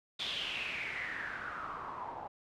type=noise with low-pass filter sweep; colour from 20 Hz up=white; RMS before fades=-40 dBFS; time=0.19-2.28 s; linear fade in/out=10 ms; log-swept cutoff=3600 to 820 Hz; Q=6.4; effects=none